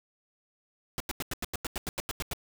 pink noise bursts, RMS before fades -33 dBFS, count 13, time 0.98-2.334 s, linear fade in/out 0 ms, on 22 ms, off 89 ms, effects none

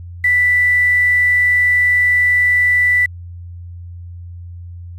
sine tone with quantisation, 1975.5 Hz, B6, in tune, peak -10 dBFS, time 0.24-3.06 s, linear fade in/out 5 ms, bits 6, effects added 87 Hz sine -29 dBFS peak until 4.98 s + resampled to 32000 Hz

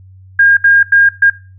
sine tone bursts at uneven times, 1617 Hz, G#6, 47 cents flat, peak -4 dBFS, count 4, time 0.39-0.57 / 0.64-0.83 / 0.92-1.09 / 1.22-1.3 s, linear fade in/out 5 ms, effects noise-tail reverb RT60 0.3 s tail -17 dB re dry + added 94 Hz sine -36 dBFS peak until 1.58 s

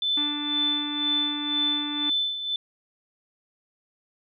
sine tone with tremolo, 3519 Hz, A7, in tune, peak -21 dBFS, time 0.02-2.56 s, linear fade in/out 2 ms, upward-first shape sine, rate 2 Hz, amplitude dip 65%
harmonic tone, 293.7 Hz, D4, in tune, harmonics 1 / 3 / 4 / 5 / 6 / 7 / 8 / 9, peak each -31 / -41 / -43 / -45 / -47 / -48 / -49 / -50 dBFS, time 0.17-2.1 s, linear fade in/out 5 ms
effects none

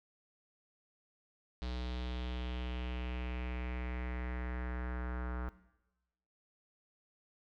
square tone with low-pass filter sweep, 61.74 Hz, B1, in tune, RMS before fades -39 dBFS, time 1.62-5.49 s, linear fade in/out 0 ms, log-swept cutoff 4100 to 1400 Hz, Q 3.3, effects noise-tail reverb RT60 1.0 s tail -17 dB re dry

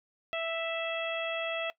harmonic tone, 659.3 Hz, E5, in tune, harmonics 1 / 2 / 3 / 4 / 5, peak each -33 / -40 / -41 / -37 / -40 dBFS, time 0.33-1.7 s, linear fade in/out 0 ms, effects noise-tail reverb RT60 0.1 s tail -19 dB re dry

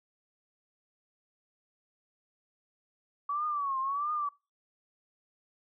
sine tone with vibrato, 1135 Hz, C#6, 41 cents sharp, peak -29 dBFS, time 3.29-4.29 s, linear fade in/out 5 ms, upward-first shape triangle, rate 1.5 Hz, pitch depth 140 cents each way, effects noise-tail reverb RT60 0.3 s tail -25 dB re dry

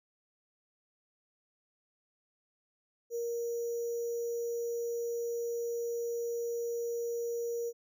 sine tone with sample-and-hold, 470 Hz, A#4, 14 cents sharp, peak -32 dBFS, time 3.1-7.73 s, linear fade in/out 50 ms, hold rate 6300 Hz, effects none

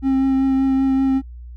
triangle tone with vibrato, 267.2 Hz, C4, 36 cents sharp, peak -12 dBFS, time 0.02-1.22 s, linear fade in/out 50 ms, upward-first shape triangle, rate 5.2 Hz, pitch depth 15 cents each way, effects noise-tail reverb RT60 0.1 s tail -24 dB re dry + added 60 Hz sine -33 dBFS peak until 1.56 s

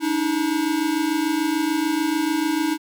square tone pair together, 291.7 / 318.5 Hz, D4 / D#4, -12 / +41 cents, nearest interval major second, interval 153 cents, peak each -25 / -22 dBFS, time 0-2.78 s, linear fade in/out 50 ms, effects none

